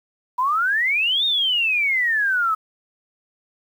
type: exponential two-way sweep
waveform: sine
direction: up then down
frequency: 971 to 3732 to 1266 Hz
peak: -17 dBFS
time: 0.38-2.55 s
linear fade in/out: 10 ms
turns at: 1.25 s
effects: 8-bit